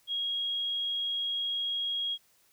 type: tone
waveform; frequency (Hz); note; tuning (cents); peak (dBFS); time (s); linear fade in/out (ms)
sine; 3287; G#7; -19; -29; 0.07-2.18; 50
effects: white hiss -66 dBFS RMS until 2.52 s